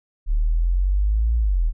sine exponential two-way sweep, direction up then down, 36.19 to 58.27 to 36.19 Hz, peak -16 dBFS, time 0.26-1.73 s, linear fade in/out 50 ms, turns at 1.37 s, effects none

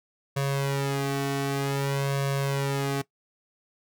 sawtooth tone with flanger, 138.59 Hz, C#3, in tune, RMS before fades -27 dBFS, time 0.36-3.02 s, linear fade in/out 10 ms, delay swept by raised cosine 1.8 to 2.69 ms, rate 0.53 Hz, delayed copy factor +0.9, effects noise-tail reverb RT60 0.1 s tail -19 dB re dry

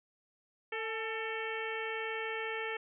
harmonic tone with a mistuned harmonic, 446.5 Hz, A4, 25 cents sharp, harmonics 1 / 2 / 3 / 4 / 5 / 6 / 7, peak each -39 / -44 / -45 / -41 / -42 / -45 / -49 dBFS, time 0.72-2.77 s, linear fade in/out 5 ms, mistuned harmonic 2, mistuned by -55 cents, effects none

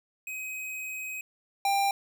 square tone pair in turn, 2526 / 793.6 Hz, D#7 / G5, +26 / +21 cents, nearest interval octave + minor sixth, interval 2005 cents, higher first, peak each -35 / -24 dBFS, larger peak second, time 0.27-1.21 / 1.65-1.91 s, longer first, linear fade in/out 2 ms, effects none

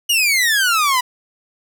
sawtooth exponential sweep, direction down, 2935 to 972 Hz, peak -10 dBFS, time 0.09-1.01 s, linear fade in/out 10 ms, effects none

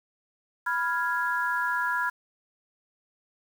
sine chord, F diminished, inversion second, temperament equal, 987.8 / 1396.9 / 1661.2 Hz, Cb6 / F6 / Ab6, 0 / 0 / 0 cents, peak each -29 dBFS, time 0.66-2.1 s, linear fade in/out 10 ms, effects 8-bit

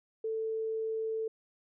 sine tone, 443.3 Hz, A4, 13 cents sharp, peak -31 dBFS, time 0.24-1.28 s, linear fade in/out 5 ms, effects none

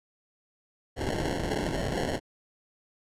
violet noise with sample-and-hold, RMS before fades -30 dBFS, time 0.96-2.2 s, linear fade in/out 50 ms, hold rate 1225 Hz, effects low-pass 9000 Hz 12 dB/octave

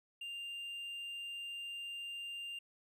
triangle tone, 2794 Hz, F7, in tune, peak -40 dBFS, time 0.21-2.59 s, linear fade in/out 5 ms, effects none

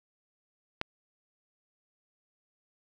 click, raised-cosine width 0.3 ms, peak -14 dBFS, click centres 0.814 s, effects none

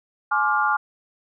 sine chord, D half-diminished seventh, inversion second, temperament just, 845.8 / 1057.2 / 1174.7 / 1409.6 Hz, Ab5 / C6 / D6 / F6, +31 / +18 / 0 / +16 cents, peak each -23 / -28 / -23 / -22 dBFS, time 0.31-0.77 s, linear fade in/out 10 ms, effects none

